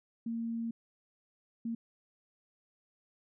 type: tone bursts at uneven times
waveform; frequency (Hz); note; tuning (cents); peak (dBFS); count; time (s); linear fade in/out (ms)
sine; 230; A#3; -23; -33; 2; 0.26-0.71 / 1.65-1.75; 5
effects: none